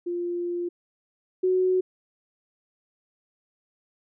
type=tone pair in turn; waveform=sine; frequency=349.2 / 370 Hz; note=F4 / F#4; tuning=0 / 0 cents; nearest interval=minor second; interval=100 cents; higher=second; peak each=-26 / -19 dBFS; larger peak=second; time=0.06-0.69 / 1.43-1.81 s; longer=first; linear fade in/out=10 ms; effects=none